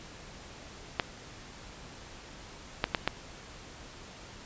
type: clicks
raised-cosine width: 0.3 ms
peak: -9 dBFS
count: 4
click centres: 0.998 / 2.841 / 2.948 / 3.076 s
effects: pink hiss -48 dBFS RMS until 4.45 s + resampled to 16000 Hz